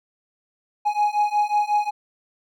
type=beating tone pair; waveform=triangle; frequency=830.6 / 836.1 Hz; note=G#5 / G#5; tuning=0 / +11 cents; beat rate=5.5 Hz; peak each=-20 / -19 dBFS; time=0.85-1.91 s; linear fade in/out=20 ms; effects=none